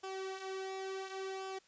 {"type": "tone with flanger", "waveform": "sawtooth", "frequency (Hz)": 382.7, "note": "G4", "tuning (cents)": -42, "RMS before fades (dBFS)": -42, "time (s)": [0.03, 1.59], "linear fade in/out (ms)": 10, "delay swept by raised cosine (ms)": [0.48, 4.58], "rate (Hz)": 0.7, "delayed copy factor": -0.6, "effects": ["white hiss -67 dBFS RMS until 1.67 s", "resampled to 16000 Hz"]}